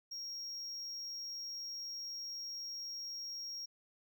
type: tone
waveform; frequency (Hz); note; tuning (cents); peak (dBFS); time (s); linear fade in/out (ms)
triangle; 5588; F8; 0; -40; 0.11-3.66; 10
effects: none